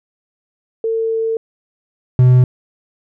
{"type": "tone pair in turn", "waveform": ["sine", "triangle"], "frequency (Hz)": [449.6, 126.16], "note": ["A4", "B2"], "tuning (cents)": [37, 37], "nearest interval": "octave + minor seventh", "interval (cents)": 2200, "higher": "first", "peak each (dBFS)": [-15, -4], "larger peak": "second", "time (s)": [[0.84, 1.37], [2.19, 2.44]], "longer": "first", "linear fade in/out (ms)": 2, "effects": []}